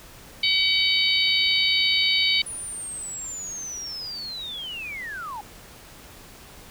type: harmonic tone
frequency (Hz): 757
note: F#5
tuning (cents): +39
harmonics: 3 / 4 / 5 / 6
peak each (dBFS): -24 / -24 / -24 / -24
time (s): 0.43-2.42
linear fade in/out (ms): 5
type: linear sweep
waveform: sine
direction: down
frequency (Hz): 9800 to 798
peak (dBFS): -31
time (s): 2.46-5.41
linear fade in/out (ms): 5
effects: pink hiss -46 dBFS RMS until 6.7 s